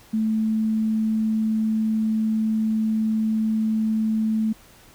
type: tone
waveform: sine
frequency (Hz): 219.2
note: A3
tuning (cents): -6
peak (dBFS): -19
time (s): 0.13-4.53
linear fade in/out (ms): 10
effects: pink hiss -51 dBFS RMS until 4.94 s